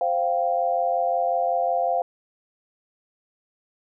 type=chord; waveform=sine; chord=C suspended fourth; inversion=none; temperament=equal; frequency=523.3 / 698.5 / 784 Hz; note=C5 / F5 / G5; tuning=0 / 0 / 0 cents; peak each=-26 / -22 / -27 dBFS; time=0.01-2.02 s; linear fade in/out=2 ms; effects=none